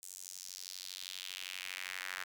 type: tone with high-pass filter sweep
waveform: square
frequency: 46.26 Hz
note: F#1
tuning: in tune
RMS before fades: -45 dBFS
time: 0.02-2.24 s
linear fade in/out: 10 ms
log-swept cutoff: 7800 to 1600 Hz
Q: 2.2
effects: none